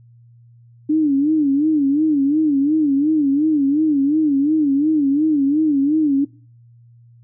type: tone with vibrato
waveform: sine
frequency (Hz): 293.7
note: D4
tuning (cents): 0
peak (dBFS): -13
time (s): 0.89-6.25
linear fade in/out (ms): 10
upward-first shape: sine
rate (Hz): 2.8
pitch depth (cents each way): 130
effects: noise-tail reverb RT60 0.4 s tail -20 dB re dry + added 118 Hz sine -45 dBFS peak until 7.23 s